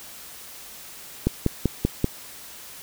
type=click train; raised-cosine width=3 ms; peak=-6 dBFS; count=5; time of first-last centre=1.27-2.044 s; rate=5.17 Hz; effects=white hiss -42 dBFS RMS until 2.82 s